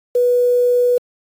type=tone with quantisation; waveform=sine; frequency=490 Hz; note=B4; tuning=14 cents flat; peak=-11 dBFS; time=0.15-0.98 s; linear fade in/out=5 ms; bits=6; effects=AAC 64 kbps